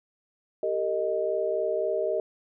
sine chord, Eb major, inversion first, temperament equal with one note detuned, 392 / 455.8 / 622.3 Hz, G4 / Bb4 / Eb5, 0 / -39 / 0 cents, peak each -30 / -30 / -27 dBFS, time 0.63-2.2 s, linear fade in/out 2 ms, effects none

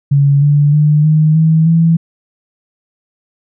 sine tone with pitch steps, 141.1 / 145.57 / 150.18 / 154.94 / 159.85 / 164.91 Hz, C#3 / D3 / D3 / D#3 / D#3 / E3, +31 / -15 / +39 / -7 / +47 / +1 cents, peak -6 dBFS, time 0.11-1.97 s, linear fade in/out 10 ms, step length 310 ms, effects none

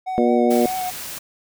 triangle tone with vibrato, 740 Hz, F#5, in tune, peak -21 dBFS, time 0.06-0.91 s, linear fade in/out 20 ms, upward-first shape sine, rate 4.7 Hz, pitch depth 26 cents each way
harmonic tone, 119.9 Hz, A#2, 49 cents sharp, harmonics 2 / 3 / 4 / 5, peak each -18 / -20 / -21 / -22 dBFS, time 0.18-0.66 s, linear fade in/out 0 ms
white noise, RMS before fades -32 dBFS, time 0.5-1.19 s, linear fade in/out 10 ms
effects none

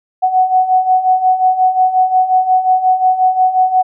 sine beating tone pair, 740 / 745.6 Hz, F#5 / F#5, 0 / +13 cents, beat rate 5.6 Hz, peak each -15 / -10 dBFS, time 0.22-3.83 s, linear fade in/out 20 ms, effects none

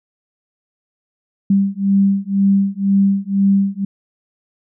sine beating tone pair, 196 / 198 Hz, G3 / G3, 0 / +18 cents, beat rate 2 Hz, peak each -15 dBFS, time 1.5-3.85 s, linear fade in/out 5 ms, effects none

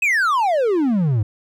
triangle exponential sweep, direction down, 2624 to 98.7 Hz, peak -13 dBFS, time 0.02-1.23 s, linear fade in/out 5 ms, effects none

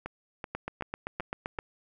two click trains, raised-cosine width 0.5 ms, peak -21 / -18 dBFS, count 5 / 9, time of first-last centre 0.06-1.587 / 0.55-1.589 s, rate 2.62 / 7.7 Hz, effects none

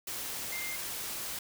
sine tone in noise, 2103 Hz, C7, 8 cents sharp, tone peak -38 dBFS, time 0.52-0.76 s, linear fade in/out 5 ms, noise white, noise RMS -38 dBFS, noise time 0.07-1.39 s, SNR -3 dB, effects none

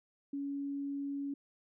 sine tone, 280.7 Hz, C#4, 22 cents sharp, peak -35 dBFS, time 0.33-1.34 s, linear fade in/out 5 ms, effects none

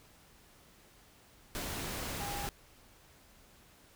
sine tone in noise, 810 Hz, G#5, 43 cents flat, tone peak -41 dBFS, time 2.2-2.47 s, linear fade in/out 0 ms, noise pink, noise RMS -39 dBFS, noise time 1.55-2.49 s, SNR -5 dB, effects pink hiss -61 dBFS RMS until 3.95 s

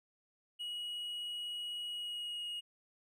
triangle tone with pitch glide, 2906 to 2878 Hz, F#7 to F#7, -32 to -49 cents, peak -37 dBFS, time 0.59-2.61 s, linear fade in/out 20 ms, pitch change -17 cents, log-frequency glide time 1.9-2.49 s, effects none

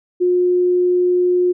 sine tone, 358.8 Hz, F4, 47 cents sharp, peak -12 dBFS, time 0.2-1.53 s, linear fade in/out 20 ms, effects none

